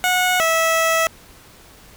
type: tone pair in turn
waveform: 15% pulse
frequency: 731 / 652.2 Hz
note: F#5 / E5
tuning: -21 / -19 cents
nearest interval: major second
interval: 198 cents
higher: first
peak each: -9 dBFS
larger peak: neither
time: 0.04-0.4 / 0.4-1.07 s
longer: second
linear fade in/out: 0 ms
effects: pink hiss -46 dBFS RMS until 1.96 s